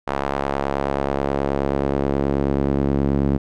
sawtooth tone with band-pass filter sweep, 69.4 Hz, C#2, 3 cents sharp, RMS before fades -21 dBFS, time 0.07-3.38 s, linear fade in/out 10 ms, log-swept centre 900 to 250 Hz, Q 1.1, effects none

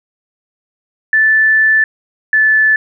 sine tone pair in turn, 1755 / 1742.9 Hz, A6 / A6, -5 / -17 cents, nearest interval unison, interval 12 cents, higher first, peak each -7 dBFS, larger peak neither, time 1.13-1.84 / 2.33-2.76 s, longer first, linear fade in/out 2 ms, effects none

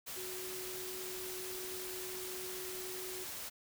sine tone in noise, 370 Hz, F#4, in tune, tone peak -45 dBFS, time 0.16-3.25 s, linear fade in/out 20 ms, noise white, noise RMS -44 dBFS, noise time 0.06-3.5 s, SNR -4 dB, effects none

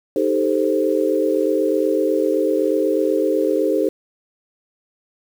sine chord, A half-diminished seventh, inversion second, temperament equal, 311.1 / 392 / 440 / 523.3 Hz, Eb4 / G4 / A4 / C5, 0 / 0 / 0 / 0 cents, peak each -21 dBFS, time 0.16-3.89 s, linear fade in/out 2 ms, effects 7-bit

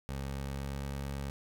20% pulse tone with pitch glide, 68.2 to 69.11 Hz, C#2 to C#2, -28 to -5 cents, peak -31 dBFS, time 0.09-1.3 s, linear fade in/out 0 ms, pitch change +23 cents, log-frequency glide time 0.25-0.85 s, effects none

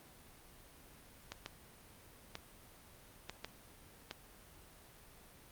clicks, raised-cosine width 0.2 ms, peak -24 dBFS, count 6, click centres 1.32 / 1.461 / 2.354 / 3.296 / 3.446 / 4.111 s, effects pink hiss -59 dBFS RMS until 5.51 s + Opus 32 kbps

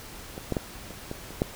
clicks, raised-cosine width 2 ms, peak -23 / -13 / -12 / -28 / -19 / -28 / -9 dBFS, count 7, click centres 0.379 / 0.523 / 0.568 / 0.907 / 1.114 / 1.306 / 1.419 s, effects pink hiss -43 dBFS RMS until 1.55 s

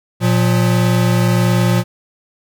square tone pair together, 116.93 / 178.4 Hz, A#2 / F3, +6 / +37 cents, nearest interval perfect fifth, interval 731 cents, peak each -14 / -16 dBFS, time 0.2-1.84 s, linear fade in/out 50 ms, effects none

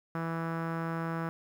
sawtooth tone with low-pass filter, 164.81 Hz, E3, in tune, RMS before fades -34 dBFS, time 0.15-1.29 s, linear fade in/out 0 ms, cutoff 1400 Hz, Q 2.7, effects 10-bit

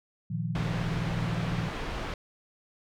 sine chord, Bb suspended fourth, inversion none, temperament just, 116.54 / 155.39 / 174.81 Hz, Bb2 / Eb3 / F3, 0 / -2 / +2 cents, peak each -33 dBFS, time 0.3-1.69 s, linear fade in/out 10 ms
pink low-pass noise, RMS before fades -35 dBFS, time 0.55-2.14 s, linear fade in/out 2 ms, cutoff 3000 Hz, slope 12 dB/octave
effects none

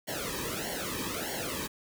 pink noise with flanger, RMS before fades -35 dBFS, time 0.07-1.68 s, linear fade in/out 20 ms, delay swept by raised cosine 0.8 to 1.44 ms, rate 1.6 Hz, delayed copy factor -1, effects none

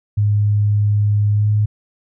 sine tone with pitch glide, 103.83 to 105.46 Hz, G#2 to G#2, 0 to +27 cents, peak -12 dBFS, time 0.17-1.66 s, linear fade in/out 10 ms, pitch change +27 cents, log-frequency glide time 1.32-1.49 s, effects none

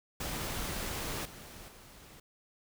pink noise with level steps, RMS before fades -37 / -49 / -54 dBFS, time 0.2-2.2 s, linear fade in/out 5 ms, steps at 1.25 / 1.68 s, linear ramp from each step 5 ms, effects none

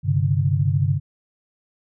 sine chord, G suspended fourth, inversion none, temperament equal with one note detuned, 98 / 133.1 / 146.83 Hz, G2 / C3 / D3, 0 / +30 / 0 cents, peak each -21 dBFS, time 0.03-1 s, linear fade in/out 50 ms, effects none

